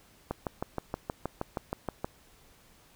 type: click train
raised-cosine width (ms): 1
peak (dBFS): -17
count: 12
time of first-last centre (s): 0.31-2.045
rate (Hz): 6.34
effects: pink hiss -60 dBFS RMS until 2.95 s